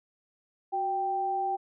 sine tone pair together, 370.5 / 784 Hz, F#4 / G5, +2 / 0 cents, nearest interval octave + minor second, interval 1298 cents, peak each -36 / -27 dBFS, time 0.72-1.57 s, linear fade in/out 20 ms, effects none

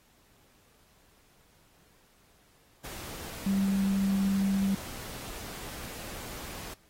sine tone in noise, 195.4 Hz, G3, 5 cents flat, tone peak -24 dBFS, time 3.46-4.75 s, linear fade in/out 5 ms, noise pink, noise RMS -42 dBFS, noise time 2.84-6.74 s, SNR +15 dB, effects pink hiss -64 dBFS RMS until 6.89 s + AAC 48 kbps

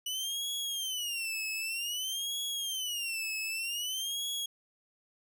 sawtooth tone with vibrato, 2942 Hz, F#7, 11 cents flat, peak -30 dBFS, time 0.06-4.46 s, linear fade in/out 5 ms, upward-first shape sine, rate 0.53 Hz, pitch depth 220 cents each way, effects none

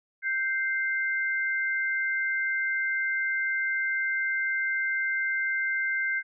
sine tone pair together, 1565 / 2089 Hz, G6 / C7, -3 / -3 cents, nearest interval perfect fourth, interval 500 cents, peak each -27 / -29 dBFS, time 0.22-6.23 s, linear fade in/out 50 ms, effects none

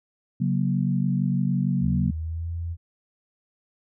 sine chord, F# major, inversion second, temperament equal with one note detuned, 138.59 / 185 / 236.2 Hz, C#3 / F#3 / A#3, 0 / 0 / +23 cents, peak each -24 / -24 / -28 dBFS, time 0.4-2.11 s, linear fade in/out 10 ms
sine tone with pitch glide, 77.78 to 84.33 Hz, D#2 to E2, 0 to +40 cents, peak -27 dBFS, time 1.8-2.77 s, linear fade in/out 50 ms, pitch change +140 cents, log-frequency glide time 2.05-2.5 s
effects none

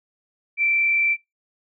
sine tone with frequency modulation, 2341 Hz, D7, 6 cents flat, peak -17 dBFS, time 0.57-1.17 s, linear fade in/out 50 ms, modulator 38.4 Hz, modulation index 0.71, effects noise-tail reverb RT60 0.2 s tail -25 dB re dry

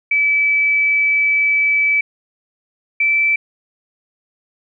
sine tone pair in turn, 2302 / 2323 Hz, D7 / D7, -35 / -20 cents, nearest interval unison, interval 15 cents, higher second, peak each -12 dBFS, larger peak neither, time 0.11-2.01 / 3-3.36 s, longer first, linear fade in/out 5 ms, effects none

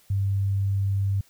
sine tone, 98.5 Hz, G2, 9 cents sharp, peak -21 dBFS, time 0.1-1.21 s, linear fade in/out 5 ms, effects white hiss -59 dBFS RMS until 1.29 s

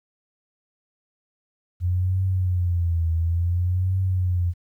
sine tone with vibrato, 88 Hz, F2, 14 cents sharp, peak -19 dBFS, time 1.8-4.54 s, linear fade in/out 50 ms, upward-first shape triangle, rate 0.57 Hz, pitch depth 130 cents each way, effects 10-bit

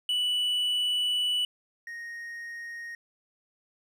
triangle tone pair in turn, 2961 / 1865.3 Hz, F#7 / A#6, +1 / +1 cents, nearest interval minor sixth, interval 800 cents, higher first, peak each -23 / -35 dBFS, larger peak first, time 0.09-1.45 / 1.87-2.95 s, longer first, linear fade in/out 2 ms, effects none

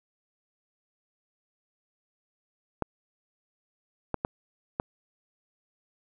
clicks, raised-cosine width 1 ms, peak -13 dBFS, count 4, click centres 2.823 / 4.143 / 4.249 / 4.799 s, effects none

